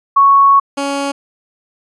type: tone pair in turn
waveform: sine / 15% pulse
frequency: 1108.7 / 279.5 Hz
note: C#6 / C#4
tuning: 0 / +14 cents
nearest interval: 2 octaves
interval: 2386 cents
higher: first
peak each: -5 / -10 dBFS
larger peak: first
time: 0.16-0.6 / 0.77-1.12 s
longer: first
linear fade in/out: 10 ms
effects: resampled to 24000 Hz